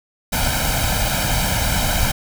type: noise with comb filter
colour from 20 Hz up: pink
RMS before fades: -19 dBFS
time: 0.32-2.12 s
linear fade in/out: 10 ms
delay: 1.3 ms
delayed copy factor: +0.85
effects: none